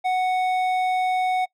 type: tone with hard clipping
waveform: triangle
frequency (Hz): 740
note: F#5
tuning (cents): 0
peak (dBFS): -21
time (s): 0.04-1.46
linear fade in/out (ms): 20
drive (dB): 12
effects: noise-tail reverb RT60 0.1 s tail -23 dB re dry